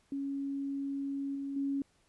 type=tone with level steps; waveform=sine; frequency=277.2 Hz; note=C#4; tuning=in tune; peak=-33 / -35 / -30 dBFS; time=0.12-1.82 s; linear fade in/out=2 ms; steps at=1.35 / 1.56 s; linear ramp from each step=5 ms; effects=pink hiss -70 dBFS RMS until 2.08 s + resampled to 24000 Hz